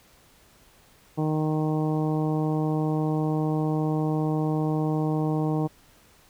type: harmonic tone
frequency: 154.8 Hz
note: D#3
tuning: 9 cents flat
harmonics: 1 / 2 / 3 / 4 / 5 / 6 / 7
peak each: -25 / -27 / -32 / -37 / -35 / -40 / -42 dBFS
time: 1.17-5.68 s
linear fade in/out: 20 ms
effects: pink hiss -57 dBFS RMS until 6.29 s